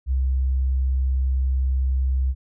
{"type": "tone", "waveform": "sine", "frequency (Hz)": 65.41, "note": "C2", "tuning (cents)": 0, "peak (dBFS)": -18, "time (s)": [0.06, 2.35], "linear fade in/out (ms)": 50, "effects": []}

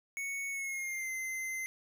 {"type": "tone with pitch glide", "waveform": "square", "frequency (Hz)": [2217, 2069], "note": ["C#7", "C7"], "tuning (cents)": [0, -20], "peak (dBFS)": -36, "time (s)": [0.17, 1.66], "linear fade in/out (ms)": 0, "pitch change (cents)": -120, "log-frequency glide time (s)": [0.5, 1.11], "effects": []}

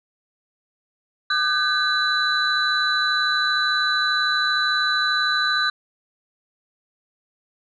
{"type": "tone cluster", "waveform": "sine", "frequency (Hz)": [1209, 1524, 1657, 3979], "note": ["D6", "G6", "G#6", "B7"], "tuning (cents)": [50, -49, -4, 12], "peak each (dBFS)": [-24, -21, -29, -22], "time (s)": [1.3, 5.7], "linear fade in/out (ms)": 5, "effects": ["tanh soft clip ceiling -10 dBFS"]}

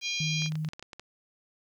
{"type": "harmonic tone", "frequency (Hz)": 807, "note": "G#5", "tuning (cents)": -50, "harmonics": [3, 4, 5, 6, 7, 8], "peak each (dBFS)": [-33, -35, -37, -39, -40, -41], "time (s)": [0.01, 0.5], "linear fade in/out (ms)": 50}
{"type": "tone", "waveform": "sine", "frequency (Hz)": 155.56, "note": "D#3", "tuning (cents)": 0, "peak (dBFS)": -29, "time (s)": [0.2, 0.69], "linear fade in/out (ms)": 5}
{"type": "clicks", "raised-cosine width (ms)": 0.2, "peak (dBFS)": -25, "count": 11, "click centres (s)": [0.421, 0.461, 0.521, 0.555, 0.648, 0.688, 0.734, 0.795, 0.826, 0.932, 0.996]}
{"effects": ["10-bit"]}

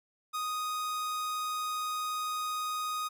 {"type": "tone", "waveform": "45% pulse", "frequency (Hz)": 1244.5, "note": "D#6", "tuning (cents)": 0, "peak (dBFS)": -32, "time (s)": [0.33, 3.09], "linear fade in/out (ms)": 20, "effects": []}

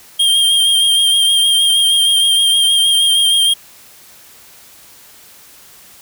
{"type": "tone with vibrato", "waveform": "square", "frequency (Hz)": 3202, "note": "G7", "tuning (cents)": 36, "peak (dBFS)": -10, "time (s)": [0.19, 3.54], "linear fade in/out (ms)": 10, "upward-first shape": "sine", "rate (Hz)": 6.4, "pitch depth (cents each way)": 26, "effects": ["white hiss -42 dBFS RMS until 6.01 s"]}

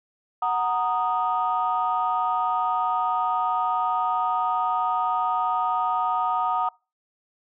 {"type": "chord", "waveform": "sine", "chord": "D# minor", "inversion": "first", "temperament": "equal with one note detuned", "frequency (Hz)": [740, 932.3, 1240.2], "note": ["F#5", "A#5", "D#6"], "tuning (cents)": [0, 0, -6], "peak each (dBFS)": -25, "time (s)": [0.42, 6.69], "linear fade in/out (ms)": 5, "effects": ["noise-tail reverb RT60 0.3 s tail -25 dB re dry", "tanh soft clip ceiling -13 dBFS"]}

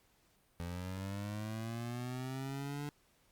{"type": "linear sweep", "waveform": "25% pulse", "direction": "up", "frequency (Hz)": [85, 146.83], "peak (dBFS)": -35, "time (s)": [0.6, 2.89], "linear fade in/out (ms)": 0, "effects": ["pink hiss -71 dBFS RMS until 3.31 s", "Opus 48 kbps"]}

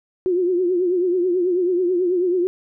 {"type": "tone with vibrato", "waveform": "sine", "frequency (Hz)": 359.3, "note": "F4", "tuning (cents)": 49, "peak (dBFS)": -16, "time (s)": [0.26, 2.47], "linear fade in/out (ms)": 0, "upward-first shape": "triangle", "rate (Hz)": 9.2, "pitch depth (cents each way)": 93, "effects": []}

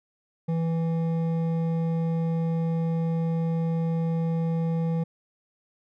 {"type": "tone with hard clipping", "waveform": "sine", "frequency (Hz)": 164.81, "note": "E3", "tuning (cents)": 0, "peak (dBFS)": -25, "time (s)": [0.48, 5.04], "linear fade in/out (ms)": 10, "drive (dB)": 9, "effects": []}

